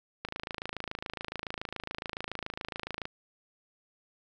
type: click train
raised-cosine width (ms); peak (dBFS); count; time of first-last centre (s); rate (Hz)
0.3; -19; 77; 0.25-3.054; 27.1
effects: none